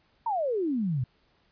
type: exponential sweep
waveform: sine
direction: down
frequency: 953 to 117.6 Hz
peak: -25 dBFS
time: 0.26-1.04 s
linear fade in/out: 5 ms
effects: pink hiss -67 dBFS RMS until 1.51 s + resampled to 11025 Hz